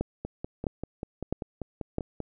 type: two click trains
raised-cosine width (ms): 2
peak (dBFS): -20 / -14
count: 11 / 4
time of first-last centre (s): 0.25-2.203 / 0.01-1.984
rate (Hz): 5.12 / 1.52
effects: none